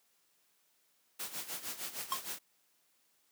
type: noise with tremolo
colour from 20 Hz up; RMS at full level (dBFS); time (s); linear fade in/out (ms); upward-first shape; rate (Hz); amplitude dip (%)
white; -39; 1.19-2.39; 10; sine; 6.5; 75
type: tone with exponential decay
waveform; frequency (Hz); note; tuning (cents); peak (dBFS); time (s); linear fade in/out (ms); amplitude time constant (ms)
square; 1070; C6; +38; -28; 2.12-2.21; 1; 18
effects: white hiss -73 dBFS RMS until 3.31 s + high-pass 150 Hz 12 dB/octave